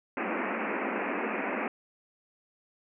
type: band-pass noise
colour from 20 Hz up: pink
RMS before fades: -32 dBFS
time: 0.17-1.68 s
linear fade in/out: 2 ms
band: 200 to 2600 Hz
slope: 96 dB/octave
effects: none